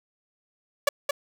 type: tone with echo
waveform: sawtooth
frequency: 570 Hz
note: C#5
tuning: 48 cents sharp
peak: -13 dBFS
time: 0.87-0.89 s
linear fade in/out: 5 ms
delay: 220 ms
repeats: 1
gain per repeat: -5 dB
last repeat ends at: 1.11 s
effects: none